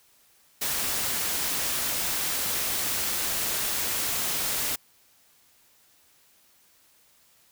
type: noise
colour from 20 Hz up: white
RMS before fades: -28 dBFS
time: 0.61-4.76 s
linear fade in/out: 10 ms
effects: white hiss -61 dBFS RMS until 7.51 s